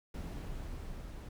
brown noise with level ramp, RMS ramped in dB -40 to -45 dBFS, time 0.14-1.29 s, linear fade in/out 5 ms, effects none

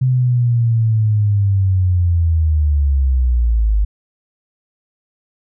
sine linear sweep, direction down, 129.7 to 50 Hz, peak -11 dBFS, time 0.01-3.85 s, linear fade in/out 10 ms, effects none

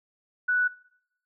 sine tone, 1480 Hz, F#6, in tune, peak -21 dBFS, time 0.48-0.68 s, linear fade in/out 10 ms, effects noise-tail reverb RT60 0.8 s tail -22 dB re dry

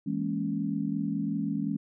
sine chord, A# half-diminished seventh, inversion second, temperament equal, 164.81 / 207.7 / 233.1 / 277.2 Hz, E3 / G#3 / A#3 / C#4, 0 / 0 / 0 / 0 cents, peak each -34 / -31 / -37 / -32 dBFS, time 0.06-1.77 s, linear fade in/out 10 ms, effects none

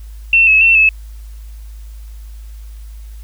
sine tone with pitch steps, 2699 / 2584 / 2696 / 2600 Hz, E7 / E7 / E7 / E7, +40 / -35 / +38 / -24 cents, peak -6 dBFS, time 0.33-0.89 s, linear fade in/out 2 ms, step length 140 ms, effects added 53 Hz sine -29 dBFS peak until 3.23 s + white hiss -50 dBFS RMS until 3.23 s

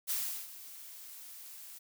blue noise with ADSR envelope, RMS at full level -33 dBFS, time 0.07-1.79 s, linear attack 33 ms, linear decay 370 ms, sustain -16 dB, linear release 15 ms, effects none

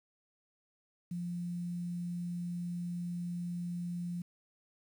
sine tone with quantisation, 174.61 Hz, F3, in tune, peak -35 dBFS, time 1.11-4.22 s, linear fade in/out 5 ms, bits 10, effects none

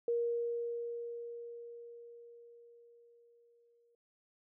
sine tone with exponential decay, 471.2 Hz, A#4, 19 cents sharp, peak -29 dBFS, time 0.08-3.95 s, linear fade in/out 2 ms, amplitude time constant 840 ms, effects none

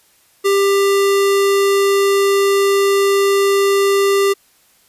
square tone, 396.4 Hz, G4, 19 cents sharp, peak -12 dBFS, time 0.44-4.34 s, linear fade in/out 20 ms, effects white hiss -54 dBFS RMS until 4.88 s + resampled to 32000 Hz

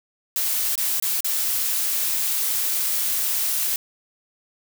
blue noise with dropouts, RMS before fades -23 dBFS, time 0.36-3.76 s, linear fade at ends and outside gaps 1 ms, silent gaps 0.755-0.778 / 0.999-1.024 / 1.206-1.245 s, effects none

